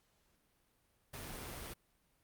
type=noise with amplitude modulation; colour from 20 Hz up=pink; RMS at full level=-45 dBFS; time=1.13-1.74 s; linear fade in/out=10 ms; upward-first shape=sine; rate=133 Hz; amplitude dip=25%; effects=pink hiss -75 dBFS RMS until 2.23 s + Opus 48 kbps